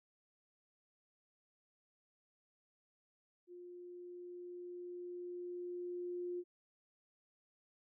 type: tone with level ramp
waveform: sine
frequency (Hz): 354.3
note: F4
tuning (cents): +25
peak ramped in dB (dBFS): -50 to -38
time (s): 3.47-6.44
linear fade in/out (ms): 50
effects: none